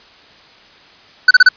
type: tone bursts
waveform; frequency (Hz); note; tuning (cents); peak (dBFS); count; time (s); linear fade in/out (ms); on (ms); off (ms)
square; 1498; F#6; +21; -3; 4; 1.28-1.489; 5; 29; 31
effects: white hiss -44 dBFS RMS until 1.56 s + resampled to 11025 Hz